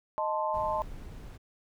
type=chord; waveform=sine; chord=A diminished; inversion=second; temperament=equal; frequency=622.3 / 880 / 1046.5 Hz; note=Eb5 / A5 / C6; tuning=0 / 0 / 0 cents; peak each=-32 / -31 / -33 dBFS; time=0.18-0.82 s; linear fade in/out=0 ms
type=noise; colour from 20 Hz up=brown; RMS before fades=-43 dBFS; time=0.53-1.38 s; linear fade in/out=20 ms
effects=none